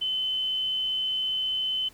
sine tone, 3045 Hz, F#7, 49 cents sharp, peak -25 dBFS, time 0.01-1.89 s, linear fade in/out 10 ms, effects pink hiss -55 dBFS RMS until 1.93 s

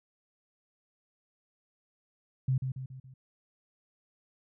sine tone with echo, 130.81 Hz, C3, in tune, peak -24 dBFS, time 2.48-2.58 s, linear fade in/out 5 ms, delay 140 ms, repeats 4, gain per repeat -6 dB, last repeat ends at 3.14 s, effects none

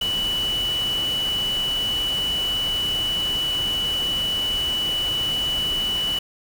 sine tone in noise, 2960 Hz, F#7, in tune, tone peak -21 dBFS, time 0.01-6.19 s, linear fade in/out 5 ms, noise pink, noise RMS -33 dBFS, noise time 0.01-6.19 s, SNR +9 dB, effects none

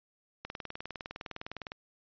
click train, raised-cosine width 0.3 ms, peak -23 dBFS, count 26, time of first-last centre 0.45-1.719 s, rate 19.7 Hz, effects resampled to 11025 Hz

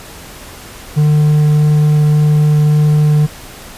triangle tone with hard clipping, 150.3 Hz, D3, 40 cents sharp, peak -8 dBFS, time 0.96-3.27 s, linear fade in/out 20 ms, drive 6 dB, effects pink hiss -33 dBFS RMS until 3.77 s + resampled to 32000 Hz

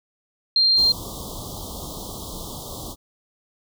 sine tone, 4186 Hz, C8, in tune, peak -14 dBFS, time 0.56-0.92 s, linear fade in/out 2 ms
pink band-stop noise, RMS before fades -34 dBFS, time 0.75-2.96 s, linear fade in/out 50 ms, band 1200 to 3200 Hz, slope 96 dB/octave
effects none

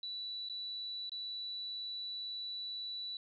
sine tone with dropouts, 3951 Hz, B7, in tune, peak -39 dBFS, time 0.03-3.17 s, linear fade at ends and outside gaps 2 ms, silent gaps 0.488-0.497 / 1.095-1.118 s, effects none

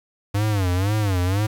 square tone with vibrato, 98 Hz, G2, in tune, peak -19 dBFS, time 0.34-1.47 s, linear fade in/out 10 ms, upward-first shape sine, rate 2 Hz, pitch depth 170 cents each way, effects 8-bit

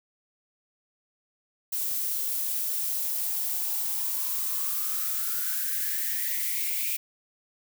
violet noise with high-pass filter sweep, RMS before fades -29 dBFS, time 1.72-6.97 s, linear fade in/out 10 ms, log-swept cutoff 430 to 2400 Hz, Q 8.3, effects none

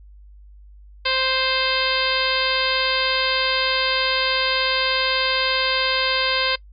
harmonic tone with a mistuned harmonic, 523.3 Hz, C5, in tune, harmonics 1 / 2 / 3 / 4 / 5 / 6 / 7 / 8 / 9, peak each -27 / -27 / -27 / -27 / -27 / -27 / -27 / -27 / -27 dBFS, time 1.05-6.56 s, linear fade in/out 10 ms, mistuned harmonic 9, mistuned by +37 cents, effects noise-tail reverb RT60 0.1 s tail -22 dB re dry + added 50 Hz sine -42 dBFS peak until 6.72 s

